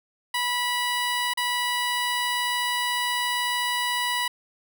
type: tone with dropouts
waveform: 15% pulse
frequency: 979 Hz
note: B5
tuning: 15 cents flat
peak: -17 dBFS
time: 0.34-4.28 s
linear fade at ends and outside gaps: 5 ms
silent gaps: 1.337-1.373 s
effects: none